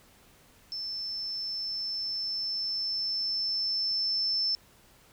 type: tone with level ramp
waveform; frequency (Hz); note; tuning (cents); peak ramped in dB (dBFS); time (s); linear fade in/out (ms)
sine; 5300; E8; +9; -33 to -25; 0.72-4.55; 0
effects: pink hiss -59 dBFS RMS until 5.12 s